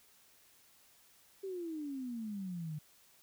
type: exponential sweep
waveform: sine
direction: down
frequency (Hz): 395.2 to 147.9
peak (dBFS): -38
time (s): 1.43-2.79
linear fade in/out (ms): 10
effects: white hiss -65 dBFS RMS until 3.22 s